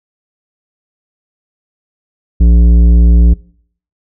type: tone with tanh clipping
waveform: triangle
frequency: 58.27 Hz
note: A#1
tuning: in tune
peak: -5 dBFS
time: 2.4-3.34 s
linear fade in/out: 10 ms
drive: 15 dB
effects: noise-tail reverb RT60 0.6 s tail -23 dB re dry